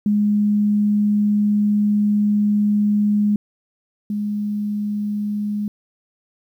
sine tone pair in turn, 207.7 / 207.7 Hz, G#3 / G#3, 0 / 0 cents, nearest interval unison, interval 0 cents, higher neither, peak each -14 / -20 dBFS, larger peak first, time 0.06-3.36 / 4.1-5.68 s, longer first, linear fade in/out 2 ms, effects 9-bit

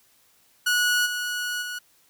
sawtooth tone with level steps, 1463 Hz, F#6, 20 cents flat, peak -16 / -23 / -27 dBFS, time 0.66-1.79 s, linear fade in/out 10 ms, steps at 1.05 / 1.61 s, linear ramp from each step 20 ms, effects white hiss -61 dBFS RMS until 2.09 s

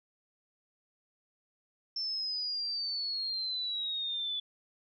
sine exponential sweep, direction down, 5360 to 3453 Hz, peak -32 dBFS, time 1.96-4.4 s, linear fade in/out 5 ms, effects none

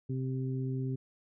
harmonic tone, 130.81 Hz, C3, in tune, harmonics 1 / 2 / 3, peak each -32 / -38 / -42 dBFS, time 0.09-0.96 s, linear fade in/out 10 ms, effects none

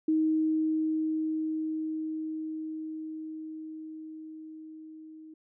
sine tone with level ramp, 314.5 Hz, D#4, 19 cents sharp, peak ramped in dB -22 to -45 dBFS, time 0.08-5.34 s, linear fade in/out 5 ms, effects none

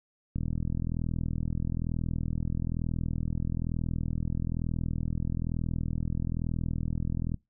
click train, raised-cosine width 5 ms, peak -19 dBFS, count 288, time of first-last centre 0.36-7.343 s, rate 41.1 Hz, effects noise-tail reverb RT60 0.2 s tail -22 dB re dry

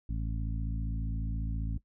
harmonic tone with a mistuned harmonic, 55 Hz, A1, in tune, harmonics 1 / 2 / 3 / 4 / 5, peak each -32 / -38 / -42 / -44 / -46 dBFS, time 0.09-1.78 s, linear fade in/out 5 ms, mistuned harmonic 1, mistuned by -16 cents, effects noise-tail reverb RT60 0.1 s tail -18 dB re dry

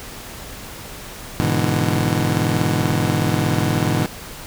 25% pulse chord, E dominant seventh, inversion first, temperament just, 103.01 / 123.61 / 148.33 / 164.81 Hz, G#2 / B2 / D3 / E3, -14 / +2 / +18 / 0 cents, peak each -19 dBFS, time 1.4-4.06 s, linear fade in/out 0 ms, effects pink hiss -35 dBFS RMS until 4.46 s

